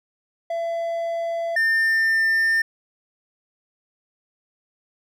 triangle tone pair in turn, 672 / 1799.7 Hz, E5 / A6, +33 / +39 cents, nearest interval octave + perfect fourth, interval 1706 cents, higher second, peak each -21 / -15 dBFS, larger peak second, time 0.5-1.56 / 1.56-2.62 s, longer neither, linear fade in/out 5 ms, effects none

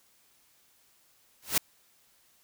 white noise with exponential growth, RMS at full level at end -20 dBFS, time 1.42-1.58 s, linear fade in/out 5 ms, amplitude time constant 34 ms, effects white hiss -65 dBFS RMS until 2.43 s

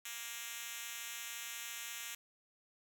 5% pulse tone with high-pass filter, 234.3 Hz, A#3, 9 cents sharp, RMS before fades -45 dBFS, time 0.05-2.15 s, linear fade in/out 5 ms, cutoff 3000 Hz, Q 0.54, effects none

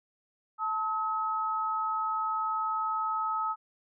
sine tone pair together, 880 / 1279.9 Hz, A5 / D#6, 0 / +49 cents, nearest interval tritone, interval 649 cents, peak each -33 / -29 dBFS, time 0.58-3.56 s, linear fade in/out 50 ms, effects none

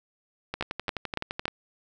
two click trains, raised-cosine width 0.3 ms, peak -11 / -15 dBFS, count 4 / 12, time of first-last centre 0.61-1.455 / 0.54-1.48 s, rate 3.55 / 11.7 Hz, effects none

